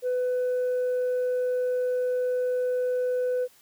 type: tone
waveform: sine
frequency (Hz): 500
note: B4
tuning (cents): +21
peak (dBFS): -21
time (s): 0.02-3.48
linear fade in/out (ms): 50
effects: tanh soft clip ceiling -22 dBFS + white hiss -58 dBFS RMS until 3.61 s